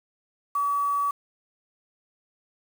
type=tone with quantisation; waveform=sine; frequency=1141 Hz; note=C#6; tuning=50 cents sharp; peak=-22 dBFS; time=0.55-1.11 s; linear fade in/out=5 ms; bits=7; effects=none